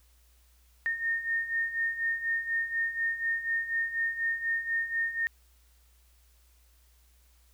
sine beating tone pair, 1830 / 1834.1 Hz, A#6 / A#6, -32 / -29 cents, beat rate 4.1 Hz, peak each -34 / -29 dBFS, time 0.86-5.27 s, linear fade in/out 0 ms, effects added 60 Hz sine -60 dBFS peak until 7.53 s + white hiss -67 dBFS RMS until 7.53 s

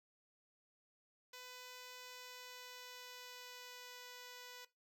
5% pulse tone with pitch glide, 499.8 to 494.3 Hz, B4 to B4, +21 to +1 cents, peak -40 dBFS, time 1.33-4.65 s, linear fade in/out 5 ms, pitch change -20 cents, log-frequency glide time 1.96-4.06 s, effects noise-tail reverb RT60 0.2 s tail -17 dB re dry

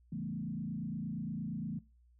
sine tone with frequency modulation, 191.6 Hz, G3, 39 cents flat, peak -36 dBFS, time 0.12-1.79 s, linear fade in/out 5 ms, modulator 28.6 Hz, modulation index 1.8, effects noise-tail reverb RT60 0.3 s tail -21 dB re dry + added 60 Hz sine -62 dBFS peak until 2.19 s

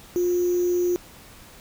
sine tone with sample-and-hold, 354 Hz, F4, 23 cents sharp, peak -19 dBFS, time 0.16-0.96 s, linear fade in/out 0 ms, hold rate 6300 Hz, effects pink hiss -47 dBFS RMS until 1.6 s

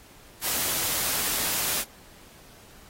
white noise, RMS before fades -27 dBFS, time 0.41-1.85 s, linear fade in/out 50 ms, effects pink hiss -52 dBFS RMS until 2.89 s + AAC 48 kbps

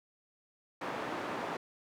white band-pass noise, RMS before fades -38 dBFS, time 0.81-1.57 s, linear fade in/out 5 ms, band 200 to 1100 Hz, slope 12 dB/octave, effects none

